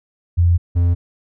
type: tone pair in turn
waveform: sine / triangle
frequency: 86.4 / 86.77 Hz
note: F2 / F2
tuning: -18 / -11 cents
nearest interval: unison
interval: 7 cents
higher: second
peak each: -10 dBFS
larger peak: neither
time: 0.37-0.58 / 0.75-0.95 s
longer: first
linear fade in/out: 20 ms
effects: none